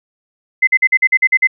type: tone bursts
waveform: sine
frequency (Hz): 2054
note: C7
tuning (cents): -33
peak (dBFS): -7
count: 9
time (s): 0.62-1.473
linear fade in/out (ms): 10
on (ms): 53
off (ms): 47
effects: none